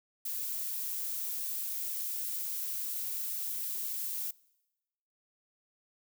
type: noise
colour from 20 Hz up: violet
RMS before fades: -36 dBFS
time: 0.25-4.31 s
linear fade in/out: 5 ms
effects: noise-tail reverb RT60 1.0 s tail -24 dB re dry